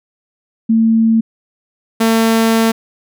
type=tone pair in turn; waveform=sine / sawtooth; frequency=225 / 225 Hz; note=A3 / A3; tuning=+39 / +39 cents; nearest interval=unison; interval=0 cents; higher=neither; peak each=-8 / -6 dBFS; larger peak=second; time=0.69-1.21 / 2-2.72 s; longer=second; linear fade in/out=10 ms; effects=none